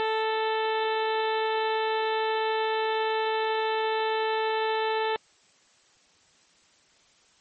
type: harmonic tone with a mistuned harmonic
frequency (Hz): 440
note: A4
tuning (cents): 0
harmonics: 1 / 2 / 3 / 4 / 5 / 6 / 7 / 8 / 9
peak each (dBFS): -27 / -28 / -37 / -35 / -41 / -39 / -41 / -41 / -43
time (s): 0-5.16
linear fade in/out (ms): 0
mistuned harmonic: 8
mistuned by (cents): +16
effects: white hiss -61 dBFS RMS until 7.4 s + MP3 32 kbps